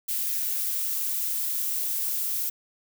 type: noise with high-pass filter sweep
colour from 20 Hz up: violet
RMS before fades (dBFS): -28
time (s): 0.08-2.5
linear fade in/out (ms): 10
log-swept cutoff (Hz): 2000 to 240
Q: 1.4
effects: none